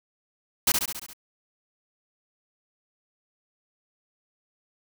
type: noise with echo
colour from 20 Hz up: white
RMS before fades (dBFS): -20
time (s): 0.67-0.72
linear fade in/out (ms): 5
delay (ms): 69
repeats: 6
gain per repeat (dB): -4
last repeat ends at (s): 1.134
effects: none